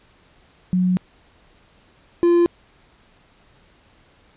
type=tone pair in turn; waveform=sine / triangle; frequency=182.5 / 345.2 Hz; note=F#3 / F4; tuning=-24 / -20 cents; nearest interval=major seventh; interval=1104 cents; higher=second; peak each=-15 / -10 dBFS; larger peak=second; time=0.73-0.97 / 2.23-2.46 s; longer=first; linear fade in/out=0 ms; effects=pink hiss -55 dBFS RMS until 4.36 s + resampled to 8000 Hz